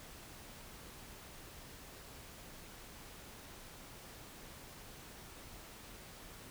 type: silence
effects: pink hiss -53 dBFS RMS until 6.5 s